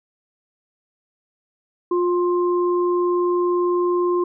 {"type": "tone pair together", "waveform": "sine", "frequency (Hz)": [354.2, 1053], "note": ["F4", "C6"], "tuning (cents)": [24, 11], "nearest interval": "octave + perfect fifth", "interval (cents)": 1887, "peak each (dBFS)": [-17, -25], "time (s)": [1.91, 4.24], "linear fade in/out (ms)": 5, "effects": []}